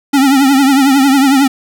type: tone with vibrato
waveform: square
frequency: 272.6 Hz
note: C#4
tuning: 29 cents flat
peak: -7 dBFS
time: 0.13-1.48 s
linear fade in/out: 10 ms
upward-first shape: triangle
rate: 11 Hz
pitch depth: 100 cents each way
effects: none